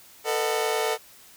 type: chord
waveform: sawtooth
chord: B dominant seventh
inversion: third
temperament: just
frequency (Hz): 444.5 / 493.9 / 617.4 / 740.8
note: A4 / B4 / D#5 / F#5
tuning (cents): +18 / 0 / -14 / +2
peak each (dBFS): -22 / -28 / -27 / -27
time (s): 0.24-0.98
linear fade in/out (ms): 50
effects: white hiss -51 dBFS RMS until 1.36 s